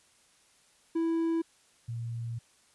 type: tone pair in turn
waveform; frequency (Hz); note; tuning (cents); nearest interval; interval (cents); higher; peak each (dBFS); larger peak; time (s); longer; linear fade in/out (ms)
triangle / sine; 329.6 / 116.53; E4 / A#2; 0 / 0; octave + tritone; 1800; first; -24 / -33; first; 0.95-1.42 / 1.88-2.39; second; 10
effects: white hiss -64 dBFS RMS until 2.74 s + resampled to 24000 Hz